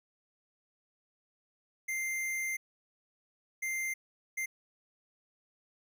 square tone bursts at uneven times, 2093 Hz, C7, in tune, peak -33 dBFS, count 3, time 1.88-2.57 / 3.62-3.94 / 4.37-4.46 s, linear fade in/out 10 ms, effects none

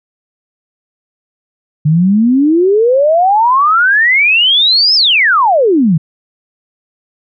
sine exponential two-way sweep, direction up then down, 146.83 to 5340 to 146.83 Hz, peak -6 dBFS, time 1.85-5.98 s, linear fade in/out 10 ms, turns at 4.95 s, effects none

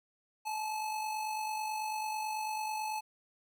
square tone with amplitude modulation, 863 Hz, A5, 34 cents flat, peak -33 dBFS, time 0.45-3.01 s, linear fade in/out 20 ms, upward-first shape sine, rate 49.1 Hz, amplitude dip 40%, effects 12-bit

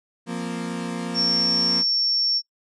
35% pulse chord, F suspended fourth, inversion none, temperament equal, 174.61 / 233.1 / 261.6 Hz, F3 / Bb3 / C4, 0 / 0 / 0 cents, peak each -29 / -28 / -33 dBFS, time 0.26-1.84 s, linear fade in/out 50 ms
sine tone, 5460 Hz, F8, 40 cents flat, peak -19 dBFS, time 1.14-2.42 s, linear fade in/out 50 ms
effects noise-tail reverb RT60 0.1 s tail -20 dB re dry + resampled to 24000 Hz

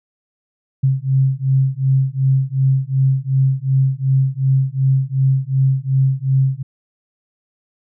sine beating tone pair, 132.4 / 135.1 Hz, C3 / C#3, +21 / -44 cents, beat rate 2.7 Hz, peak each -16 dBFS, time 0.83-6.63 s, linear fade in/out 10 ms, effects none

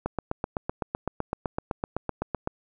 click train, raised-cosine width 1 ms, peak -13 dBFS, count 20, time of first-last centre 0.06-2.474 s, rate 7.87 Hz, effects none

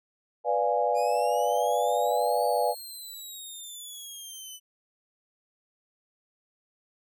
sine chord, B diminished seventh, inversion none, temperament equal, 493.9 / 587.3 / 698.5 / 830.6 Hz, B4 / D5 / F5 / Ab5, 0 / 0 / 0 / 0 cents, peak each -28 dBFS, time 0.44-2.75 s, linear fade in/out 50 ms
15% pulse exponential two-way sweep, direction up then down, 2412 to 4500 to 2987 Hz, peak -33 dBFS, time 0.94-4.6 s, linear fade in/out 50 ms, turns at 2.45 s
effects none

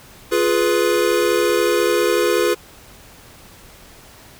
square chord, F diminished, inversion none, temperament equal with one note detuned, 349.2 / 419.6 / 493.9 Hz, F4 / Ab4 / Cb5, 0 / +18 / 0 cents, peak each -20 / -20 / -20 dBFS, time 0.31-2.55 s, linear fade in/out 20 ms, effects pink hiss -44 dBFS RMS until 4.39 s

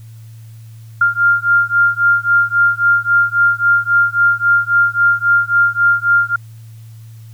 sine beating tone pair, 1396.9 / 1400.6 Hz, F6 / F6, 0 / +5 cents, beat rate 3.7 Hz, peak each -13 dBFS, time 1.01-6.36 s, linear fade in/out 5 ms, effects added 112 Hz sine -33 dBFS peak until 7.33 s + white hiss -52 dBFS RMS until 7.33 s

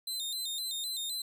sawtooth tone with vibrato, 3858 Hz, B7, 41 cents flat, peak -31 dBFS, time 0.07-1.22 s, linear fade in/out 5 ms, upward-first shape square, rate 3.9 Hz, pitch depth 85 cents each way, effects none

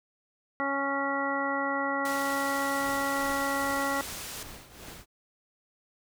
harmonic tone, 277.2 Hz, C#4, in tune, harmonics 1 / 2 / 3 / 4 / 5 / 7, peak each -34 / -34 / -34 / -34 / -34 / -34 dBFS, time 0.6-4.01 s, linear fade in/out 0 ms
white low-pass noise, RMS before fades -40 dBFS, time 2.05-4.43 s, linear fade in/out 2 ms, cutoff 11000 Hz, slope 12 dB/octave
pink noise with tremolo, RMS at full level -43 dBFS, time 2.79-5.06 s, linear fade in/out 50 ms, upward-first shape triangle, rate 2.5 Hz, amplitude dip 75%
effects none

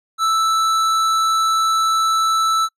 triangle tone with hard clipping, 1318.5 Hz, E6, in tune, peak -16 dBFS, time 0.18-2.69 s, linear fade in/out 50 ms, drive 16 dB, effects noise-tail reverb RT60 0.1 s tail -26 dB re dry

